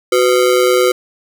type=ring-modulated tone; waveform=square; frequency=435.5 Hz; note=A4; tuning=18 cents flat; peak=-7 dBFS; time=0.12-0.92 s; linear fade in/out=5 ms; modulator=64.8 Hz; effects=none